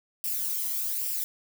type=noise with flanger; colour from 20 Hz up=violet; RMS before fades=-30 dBFS; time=0.24-1.24 s; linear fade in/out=0 ms; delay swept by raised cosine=0.38 to 1 ms; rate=1.2 Hz; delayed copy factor=+0.55; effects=none